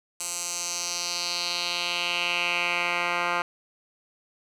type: tone with band-pass filter sweep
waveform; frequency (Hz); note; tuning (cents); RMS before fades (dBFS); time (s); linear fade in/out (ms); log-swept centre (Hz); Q
10% pulse; 174.61; F3; 0; -28; 0.2-3.42; 2; 8000 to 1600; 2.5
effects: none